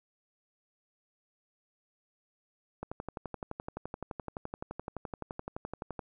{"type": "click train", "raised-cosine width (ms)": 1, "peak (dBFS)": -23, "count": 38, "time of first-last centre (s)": [2.83, 5.992], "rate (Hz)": 11.7, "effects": []}